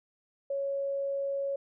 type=tone; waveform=sine; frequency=554.4 Hz; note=C#5; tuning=in tune; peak=-29 dBFS; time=0.5-1.56 s; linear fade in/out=5 ms; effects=none